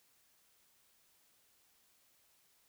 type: silence
effects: white hiss -71 dBFS RMS until 2.68 s